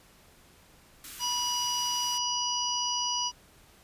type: band-stop noise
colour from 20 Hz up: white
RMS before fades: -43 dBFS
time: 1.04-2.18 s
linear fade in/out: 2 ms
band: 360 to 1100 Hz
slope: 48 dB/octave
type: harmonic tone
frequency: 975 Hz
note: B5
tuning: 23 cents flat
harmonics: 1 / 3 / 5 / 6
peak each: -33 / -33 / -33 / -33 dBFS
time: 1.19-3.32 s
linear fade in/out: 50 ms
effects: pink hiss -58 dBFS RMS until 3.83 s + resampled to 32000 Hz